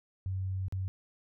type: tone with dropouts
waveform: sine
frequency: 94.6 Hz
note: F#2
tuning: 39 cents sharp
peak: -31 dBFS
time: 0.26-0.88 s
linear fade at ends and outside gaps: 0 ms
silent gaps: 0.683-0.724 s
effects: none